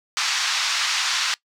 white band-pass noise, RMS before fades -23 dBFS, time 0.17-1.34 s, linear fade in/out 0 ms, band 1000 to 5700 Hz, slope 24 dB/octave, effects noise-tail reverb RT60 0.1 s tail -21 dB re dry

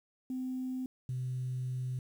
sine tone pair in turn, 256.7 / 127.32 Hz, C4 / C3, -33 / -47 cents, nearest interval octave, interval 1214 cents, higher first, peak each -33 / -32 dBFS, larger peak second, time 0.3-0.86 / 1.09-1.99 s, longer second, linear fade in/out 2 ms, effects tanh soft clip ceiling -29 dBFS + 10-bit

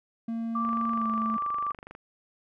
triangle tone with pitch glide, 228.7 to 221.2 Hz, A#3 to A3, -33 to +9 cents, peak -27 dBFS, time 0.28-1.37 s, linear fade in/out 5 ms, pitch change -58 cents, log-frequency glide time 0.93-1.08 s
sine tone, 1170 Hz, D6, 7 cents flat, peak -27 dBFS, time 0.55-1.72 s, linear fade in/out 5 ms
click train, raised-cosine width 0.5 ms, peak -28 dBFS, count 33, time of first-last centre 0.65-1.951 s, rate 24.6 Hz
effects none

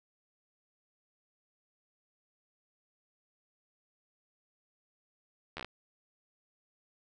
slowing click train, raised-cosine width 0.3 ms, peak -23 dBFS, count 6, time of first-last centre 5.57-5.646 s, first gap 12 ms, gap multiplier 1.12, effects none

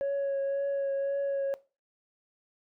sine tone with vibrato, 554.4 Hz, C#5, in tune, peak -25 dBFS, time 0.01-1.54 s, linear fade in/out 0 ms, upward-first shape triangle, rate 1.9 Hz, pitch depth 18 cents each way, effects noise-tail reverb RT60 0.3 s tail -20 dB re dry + tanh soft clip ceiling -26 dBFS

